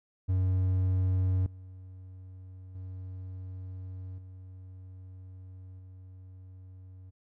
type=tone with level steps; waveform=triangle; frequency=93 Hz; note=F#2; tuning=9 cents sharp; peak=-22 / -42 / -36 / -42 / -44 dBFS; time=0.28-7.11 s; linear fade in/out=20 ms; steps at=1.46 / 2.75 / 4.18 / 5.79 s; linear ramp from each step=2 ms; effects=none